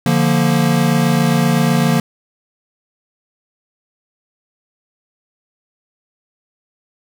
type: chord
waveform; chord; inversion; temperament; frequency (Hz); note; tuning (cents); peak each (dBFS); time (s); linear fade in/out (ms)
square; Bb major; first; equal; 146.83 / 174.61 / 233.1; D3 / F3 / Bb3; 0 / 0 / 0; -17; 0.06-2; 2
effects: none